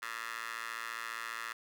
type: tone with high-pass filter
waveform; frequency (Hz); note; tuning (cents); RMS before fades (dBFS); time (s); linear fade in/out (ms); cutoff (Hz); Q
15% pulse; 114.7; A#2; -28; -41; 0.02-1.53; 5; 1500; 4.4
effects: none